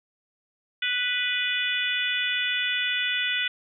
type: harmonic tone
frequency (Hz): 493.9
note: B4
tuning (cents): 0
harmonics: 3 / 4 / 5 / 6 / 7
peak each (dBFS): -30 / -30 / -30 / -30 / -30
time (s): 0.82-3.48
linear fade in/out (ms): 5
effects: none